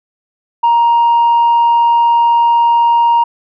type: tone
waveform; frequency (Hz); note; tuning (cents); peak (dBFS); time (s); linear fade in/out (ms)
sine; 938; A#5; +11; -5; 0.63-3.24; 10
effects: tanh soft clip ceiling -5 dBFS